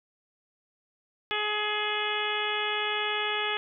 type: harmonic tone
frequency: 421.1 Hz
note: G#4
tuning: 24 cents sharp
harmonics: 1 / 2 / 3 / 4 / 5 / 6 / 7 / 8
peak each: -35 / -35 / -35 / -35 / -35 / -35 / -35 / -35 dBFS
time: 1.31-3.57 s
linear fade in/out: 0 ms
effects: none